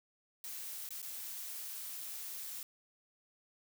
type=noise with dropouts; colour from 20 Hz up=blue; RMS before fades=-44 dBFS; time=0.44-2.63 s; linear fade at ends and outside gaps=1 ms; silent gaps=0.89-0.906 / 1.018-1.027 s; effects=none